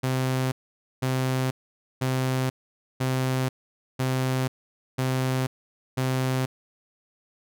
sawtooth tone bursts, 130 Hz, C3, 11 cents flat, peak -19 dBFS, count 7, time 0.03-6.46 s, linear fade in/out 10 ms, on 490 ms, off 500 ms, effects none

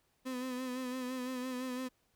35% pulse tone with vibrato, 254.2 Hz, C4, 50 cents flat, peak -35 dBFS, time 0.25-1.89 s, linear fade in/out 20 ms, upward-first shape sine, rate 5.9 Hz, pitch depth 41 cents each way, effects pink hiss -75 dBFS RMS until 2.15 s

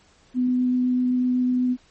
sine tone with vibrato, 250.7 Hz, B3, 26 cents sharp, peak -18 dBFS, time 0.34-1.77 s, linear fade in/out 50 ms, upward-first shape triangle, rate 7.9 Hz, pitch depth 8 cents each way, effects pink hiss -57 dBFS RMS until 1.9 s + MP3 32 kbps

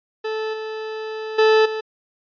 40% pulse tone with level steps, 436.8 Hz, A4, 13 cents flat, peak -22 / -26 / -11 / -23 dBFS, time 0.24-1.81 s, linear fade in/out 10 ms, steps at 0.53 / 1.38 / 1.65 s, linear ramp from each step 10 ms, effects resampled to 11025 Hz

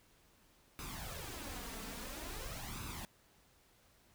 pink noise with flanger, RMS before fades -45 dBFS, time 0.79-3.05 s, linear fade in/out 0 ms, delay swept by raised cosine 0.79 to 4.49 ms, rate 0.49 Hz, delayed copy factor +0.65, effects pink hiss -68 dBFS RMS until 4.14 s

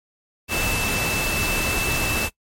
sine tone in noise, 2640 Hz, E7, 2 cents sharp, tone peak -25 dBFS, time 0.48-2.3 s, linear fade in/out 50 ms, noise pink, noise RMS -24 dBFS, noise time 0.48-2.3 s, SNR -4 dB, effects noise-tail reverb RT60 0.1 s tail -21 dB re dry + MP3 64 kbps

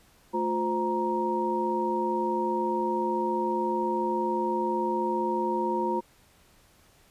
sine tone cluster, 219.5 / 354.7 / 519 / 937 Hz, A3 / F4 / C5 / A#5, -4 / +27 / -14 / +9 cents, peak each -33 / -29 / -34 / -28 dBFS, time 0.33-6.01 s, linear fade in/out 20 ms, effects pink hiss -60 dBFS RMS until 7.1 s + resampled to 32000 Hz

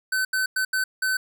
square tone bursts at uneven times, 1523 Hz, F#6, 50 cents sharp, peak -22 dBFS, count 5, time 0.12-0.25 / 0.33-0.46 / 0.56-0.65 / 0.73-0.84 / 1.02-1.17 s, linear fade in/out 5 ms, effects none

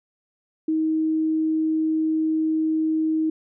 sine tone, 316 Hz, D#4, 27 cents sharp, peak -19 dBFS, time 0.68-3.3 s, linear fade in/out 5 ms, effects none

